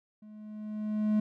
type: tone with level ramp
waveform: triangle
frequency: 212.9 Hz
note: G#3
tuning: 43 cents sharp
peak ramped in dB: -46 to -20 dBFS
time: 0.22-1.2 s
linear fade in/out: 5 ms
effects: none